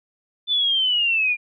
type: linear sweep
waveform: sine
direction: down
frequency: 3533 to 2390 Hz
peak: -17 dBFS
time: 0.47-1.37 s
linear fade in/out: 50 ms
effects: none